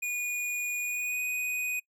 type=tone with pitch glide; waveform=square; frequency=2450 to 2489 Hz; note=D#7 to D#7; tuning=-27 to 0 cents; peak=-30 dBFS; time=0.02-1.8 s; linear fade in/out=10 ms; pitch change=+27 cents; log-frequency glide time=0.81-1.22 s; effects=noise-tail reverb RT60 0.1 s tail -24 dB re dry